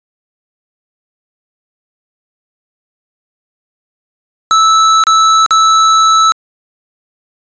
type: tone with dropouts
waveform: square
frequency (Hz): 1311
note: E6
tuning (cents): -10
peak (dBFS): -6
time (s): 4.51-6.32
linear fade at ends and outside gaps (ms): 0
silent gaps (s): 5.038-5.069 / 5.462-5.508
effects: resampled to 16000 Hz